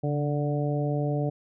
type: harmonic tone with a mistuned harmonic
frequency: 146.83 Hz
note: D3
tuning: in tune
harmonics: 1 / 2 / 3 / 4 / 5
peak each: -26 / -32 / -33 / -33 / -37 dBFS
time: 0.03-1.3 s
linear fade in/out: 10 ms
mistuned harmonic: 1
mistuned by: -38 cents
effects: none